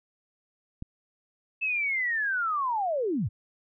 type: click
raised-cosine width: 5 ms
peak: -23 dBFS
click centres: 0.824 s
type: linear sweep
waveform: sine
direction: down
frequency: 2637 to 75.2 Hz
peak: -25 dBFS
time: 1.61-3.29 s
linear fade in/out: 20 ms
effects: none